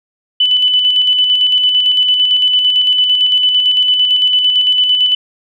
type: tone with tremolo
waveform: sine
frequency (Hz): 2996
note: F#7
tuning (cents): +21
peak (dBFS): -7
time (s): 0.4-5.15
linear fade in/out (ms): 5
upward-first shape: square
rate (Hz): 8.9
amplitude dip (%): 35
effects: none